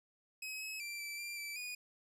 sawtooth tone with pitch steps, 2548 / 2569 / 2353 / 2328 / 2370 / 2325 / 2463 Hz, D#7 / E7 / D7 / D7 / D7 / D7 / D#7, +41 / -45 / +3 / -16 / +15 / -18 / -18 cents, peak -38 dBFS, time 0.42-1.75 s, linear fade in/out 5 ms, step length 190 ms, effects resampled to 32000 Hz + 13-bit

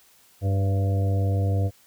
harmonic tone with a mistuned harmonic, 98 Hz, G2, in tune, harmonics 1 / 2 / 3 / 4 / 5 / 6 / 7, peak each -20 / -36 / -35 / -42 / -34 / -39 / -37 dBFS, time 0.41-1.71 s, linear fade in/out 50 ms, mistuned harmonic 6, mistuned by -34 cents, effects white hiss -57 dBFS RMS until 1.86 s

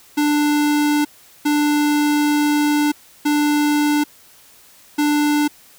square tone bursts at uneven times, 295.4 Hz, D4, 10 cents sharp, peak -15 dBFS, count 4, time 0.17-1.05 / 1.45-2.92 / 3.25-4.04 / 4.98-5.48 s, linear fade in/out 10 ms, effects white hiss -48 dBFS RMS until 5.78 s

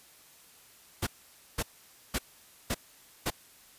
pink noise bursts, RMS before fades -30 dBFS, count 5, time 1.02-3.305 s, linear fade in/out 10 ms, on 49 ms, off 510 ms, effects white hiss -57 dBFS RMS until 3.78 s + resampled to 32000 Hz

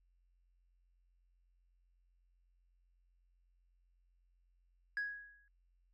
sine tone with exponential decay, 1661.2 Hz, G#6, in tune, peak -31 dBFS, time 4.97-5.48 s, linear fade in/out 1 ms, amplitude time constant 110 ms, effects tanh soft clip ceiling -33 dBFS + added 44 Hz sine -70 dBFS peak until 5.93 s

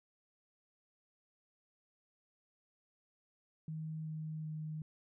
sine tone with pitch steps, 157.5 / 156.32 / 155.15 Hz, D#3 / D#3 / D#3, +21 / +8 / -5 cents, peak -39 dBFS, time 3.68-4.82 s, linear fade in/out 2 ms, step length 380 ms, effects none

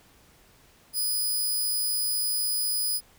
5% pulse tone, 4978 Hz, D#8, in tune, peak -18 dBFS, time 0.93-3.01 s, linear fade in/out 50 ms, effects pink hiss -58 dBFS RMS until 3.18 s

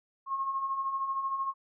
sine beating tone pair, 1070 / 1083 Hz, C6 / C#6, +38 / -41 cents, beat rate 13 Hz, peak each -39 / -30 dBFS, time 0.26-1.54 s, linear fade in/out 50 ms, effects none

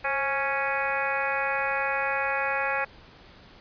harmonic tone with a mistuned harmonic, 277.2 Hz, C#4, in tune, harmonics 2 / 3 / 4 / 5 / 6 / 7 / 8 / 9, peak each -32 / -31 / -35 / -33 / -31 / -35 / -36 / -33 dBFS, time 0.04-2.85 s, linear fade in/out 10 ms, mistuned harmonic 2, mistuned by -48 cents, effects pink hiss -51 dBFS RMS until 3.6 s + resampled to 11025 Hz

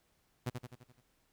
sawtooth tone with echo, 123.8 Hz, B2, 5 cents sharp, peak -29 dBFS, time 0.46-0.5 s, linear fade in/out 10 ms, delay 85 ms, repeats 6, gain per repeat -5 dB, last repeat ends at 1.01 s, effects pink hiss -74 dBFS RMS until 1.32 s

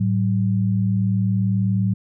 sine tone pair together, 109.03 / 189.3 Hz, A2 / F#3, -15 / +40 cents, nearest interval minor seventh, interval 955 cents, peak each -19 / -20 dBFS, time 0-1.94 s, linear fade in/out 10 ms, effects none

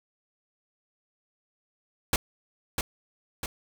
pink noise with echo, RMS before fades -23 dBFS, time 2.13-2.16 s, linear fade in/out 2 ms, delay 650 ms, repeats 2, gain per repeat -5 dB, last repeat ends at 3.46 s, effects none

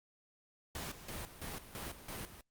pink noise with tremolo, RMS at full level -43 dBFS, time 0.75-2.41 s, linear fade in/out 2 ms, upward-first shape square, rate 3 Hz, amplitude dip 70%, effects noise-tail reverb RT60 0.1 s tail -24 dB re dry + Opus 48 kbps

